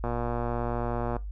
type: click train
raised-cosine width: 1 ms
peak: -17 dBFS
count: 135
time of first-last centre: 0.04-1.166 s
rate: 119 Hz
effects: noise-tail reverb RT60 0.2 s tail -18 dB re dry + added 50 Hz sine -33 dBFS peak until 1.31 s